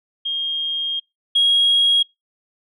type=tone pair in turn; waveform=sine; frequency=3231 / 3286 Hz; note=G#7 / G#7; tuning=-48 / -19 cents; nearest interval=unison; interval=29 cents; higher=second; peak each=-20 / -11 dBFS; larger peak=second; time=0.25-1 / 1.35-2.03 s; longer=first; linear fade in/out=10 ms; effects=noise-tail reverb RT60 0.2 s tail -26 dB re dry + tanh soft clip ceiling -9 dBFS